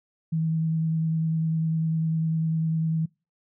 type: tone with vibrato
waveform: sine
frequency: 160.9 Hz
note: E3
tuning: 42 cents flat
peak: -22 dBFS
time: 0.32-3.06 s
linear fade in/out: 10 ms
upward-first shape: sine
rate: 10 Hz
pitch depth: 14 cents each way
effects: noise-tail reverb RT60 0.3 s tail -26 dB re dry